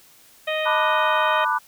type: harmonic tone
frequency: 622.3 Hz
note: D#5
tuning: in tune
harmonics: 1 / 2 / 3 / 4 / 5 / 6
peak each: -24 / -33 / -29 / -30 / -32 / -37 dBFS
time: 0.47-1.45 s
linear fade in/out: 10 ms
type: chord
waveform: sine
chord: B minor seventh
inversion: third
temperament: just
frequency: 889 / 987.8 / 1185.3 / 1481.6 Hz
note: A5 / B5 / D6 / F#6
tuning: +18 / 0 / +16 / +2 cents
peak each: -26 / -23 / -24 / -25 dBFS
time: 0.65-1.59 s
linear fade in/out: 20 ms
effects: white hiss -52 dBFS RMS until 1.67 s